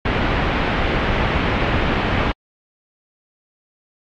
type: low-pass noise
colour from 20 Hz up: pink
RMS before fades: -19 dBFS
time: 0.05-2.32 s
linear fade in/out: 5 ms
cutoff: 2900 Hz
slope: 24 dB/octave
effects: AAC 64 kbps

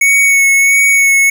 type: tone with vibrato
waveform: square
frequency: 2217 Hz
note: C#7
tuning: in tune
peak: -7 dBFS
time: 0.01-1.3 s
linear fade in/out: 5 ms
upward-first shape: sine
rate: 1.5 Hz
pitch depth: 18 cents each way
effects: none

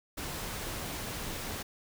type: noise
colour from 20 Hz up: pink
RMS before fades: -38 dBFS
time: 0.17-1.63 s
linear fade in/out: 10 ms
effects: none

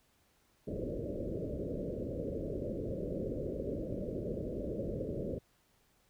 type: low-pass noise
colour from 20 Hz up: white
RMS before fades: -38 dBFS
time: 0.67-5.39 s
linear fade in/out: 10 ms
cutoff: 590 Hz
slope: 96 dB/octave
effects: pink hiss -71 dBFS RMS until 6.09 s

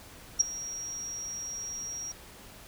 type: tone with ADSR envelope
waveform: sine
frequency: 5660 Hz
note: F8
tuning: 22 cents sharp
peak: -16 dBFS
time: 0.39-2.12 s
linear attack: 17 ms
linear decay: 11 ms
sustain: -19 dB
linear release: 6 ms
effects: pink hiss -50 dBFS RMS until 2.67 s

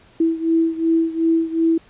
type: beating tone pair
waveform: sine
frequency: 327 / 329.7 Hz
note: E4 / E4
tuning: -14 / 0 cents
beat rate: 2.7 Hz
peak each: -17 / -20 dBFS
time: 0.2-1.78 s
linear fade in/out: 5 ms
effects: pink hiss -51 dBFS RMS until 1.89 s + resampled to 8000 Hz

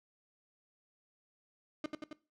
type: tone with echo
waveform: 35% pulse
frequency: 303.7 Hz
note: D#4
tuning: 42 cents flat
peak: -32 dBFS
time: 1.84-1.86 s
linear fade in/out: 2 ms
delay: 90 ms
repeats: 3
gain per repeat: -3 dB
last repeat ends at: 2.13 s
effects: noise-tail reverb RT60 0.3 s tail -18 dB re dry + low-pass 5000 Hz 12 dB/octave

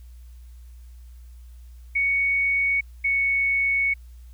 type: tone pair in turn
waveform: sine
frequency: 2228 / 2218 Hz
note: C#7 / C#7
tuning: +8 / 0 cents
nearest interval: unison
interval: 8 cents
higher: first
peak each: -19 dBFS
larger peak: neither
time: 1.95-2.81 / 3.04-3.94 s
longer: second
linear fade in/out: 10 ms
effects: added 60 Hz sine -41 dBFS peak until 4.33 s + white hiss -63 dBFS RMS until 4.33 s

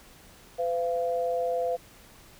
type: tone pair together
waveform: sine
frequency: 506.7 / 687 Hz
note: B4 / F5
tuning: +44 / -29 cents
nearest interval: perfect fourth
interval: 527 cents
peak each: -27 / -29 dBFS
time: 0.58-1.77 s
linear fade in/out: 20 ms
effects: pink hiss -53 dBFS RMS until 2.39 s

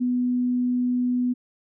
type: tone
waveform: sine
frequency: 247.7 Hz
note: B3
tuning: 5 cents sharp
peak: -20 dBFS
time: 0-1.34 s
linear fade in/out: 20 ms
effects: none

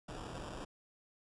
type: noise with sample-and-hold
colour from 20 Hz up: pink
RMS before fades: -45 dBFS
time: 0.08-0.65 s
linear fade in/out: 10 ms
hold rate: 2100 Hz
effects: resampled to 22050 Hz

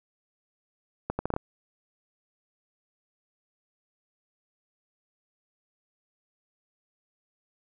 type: accelerating click train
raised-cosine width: 1 ms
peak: -14 dBFS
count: 6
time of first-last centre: 1.1-1.364 s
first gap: 90 ms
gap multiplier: 0.73
effects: none

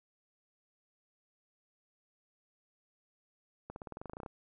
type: accelerating click train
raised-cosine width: 1 ms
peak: -29 dBFS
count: 14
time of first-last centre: 3.7-4.262 s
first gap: 61 ms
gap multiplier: 0.94
effects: none

